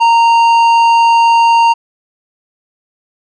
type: tone with tanh clipping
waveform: sine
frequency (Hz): 926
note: A#5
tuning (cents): -12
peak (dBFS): -7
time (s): 0-1.74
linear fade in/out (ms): 20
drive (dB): 10
effects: none